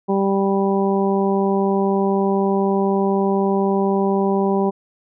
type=harmonic tone; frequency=196 Hz; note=G3; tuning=in tune; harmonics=1 / 2 / 3 / 4 / 5; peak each=-19 / -19 / -27 / -25 / -27 dBFS; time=0.08-4.71 s; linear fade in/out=20 ms; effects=none